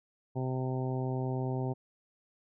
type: harmonic tone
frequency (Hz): 129.4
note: C3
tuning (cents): -19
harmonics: 1 / 2 / 3 / 4 / 5 / 6 / 7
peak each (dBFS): -32 / -38 / -38 / -44 / -44 / -44 / -46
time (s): 0.35-1.74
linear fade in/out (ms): 20
effects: none